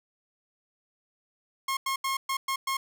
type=tone bursts at uneven times; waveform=sawtooth; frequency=1077 Hz; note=C6; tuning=50 cents sharp; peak=-23 dBFS; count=6; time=1.68-1.77 / 1.86-1.96 / 2.04-2.17 / 2.29-2.37 / 2.48-2.56 / 2.67-2.77 s; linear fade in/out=5 ms; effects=none